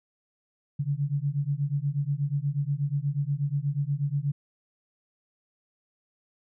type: beating tone pair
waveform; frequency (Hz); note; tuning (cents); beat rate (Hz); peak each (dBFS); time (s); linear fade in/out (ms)
sine; 138.59 / 146.89; C#3 / D3; 0 / +1; 8.3; -28; 0.79-4.32; 10
effects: none